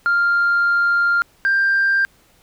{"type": "tone pair in turn", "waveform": "sine", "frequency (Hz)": [1396.9, 1585.5], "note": ["F6", "G6"], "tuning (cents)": [0, 19], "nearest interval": "major second", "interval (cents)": 219, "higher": "second", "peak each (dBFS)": -12, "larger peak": "neither", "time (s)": [[0.06, 1.22], [1.45, 2.05]], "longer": "first", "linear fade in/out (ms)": 0, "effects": ["tanh soft clip ceiling -11 dBFS", "pink hiss -55 dBFS RMS until 2.42 s"]}